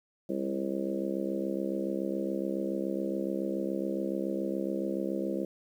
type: harmonic tone with a mistuned harmonic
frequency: 67.1 Hz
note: C2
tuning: 44 cents sharp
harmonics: 3 / 4 / 5 / 6 / 7 / 8 / 9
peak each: -35 / -39 / -34 / -41 / -40 / -37 / -44 dBFS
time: 0.29-5.45 s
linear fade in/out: 5 ms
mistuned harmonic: 3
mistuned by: -20 cents
effects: 10-bit